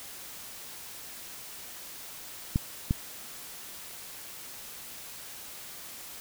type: clicks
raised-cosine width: 5 ms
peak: -12 dBFS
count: 2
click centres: 2.559 / 2.909 s
effects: white hiss -44 dBFS RMS until 6.2 s